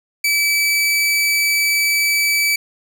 sawtooth tone, 2303 Hz, D7, 34 cents flat, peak -11 dBFS, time 0.24-2.56 s, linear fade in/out 5 ms, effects none

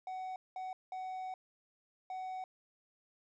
triangle tone bursts at uneven times, 748 Hz, F#5, 19 cents sharp, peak -37 dBFS, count 4, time 0.07-0.36 / 0.56-0.73 / 0.92-1.34 / 2.1-2.44 s, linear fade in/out 2 ms, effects resampled to 16000 Hz + 12-bit

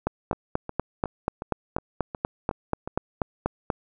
two click trains, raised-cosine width 1 ms, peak -9 / -18 dBFS, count 16 / 8, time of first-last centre 0.07-3.702 / 0.33-2.875 s, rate 4.13 / 2.75 Hz, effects none

